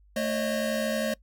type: tone cluster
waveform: square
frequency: 221.6 / 543 / 615 Hz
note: A3 / C#5 / D#5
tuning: +13 / -36 / -20 cents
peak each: -31 dBFS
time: 0.16-1.14 s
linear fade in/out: 5 ms
effects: noise-tail reverb RT60 0.1 s tail -22 dB re dry + added 50 Hz sine -55 dBFS peak until 1.22 s